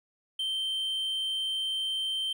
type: tone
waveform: triangle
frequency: 3122 Hz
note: G7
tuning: 8 cents flat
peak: -27 dBFS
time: 0.39-2.33 s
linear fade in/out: 5 ms
effects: none